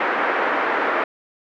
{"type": "band-pass noise", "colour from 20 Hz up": "white", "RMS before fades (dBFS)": -21, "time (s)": [0, 1.04], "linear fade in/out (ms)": 5, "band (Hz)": [290, 1800], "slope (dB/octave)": 24, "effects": []}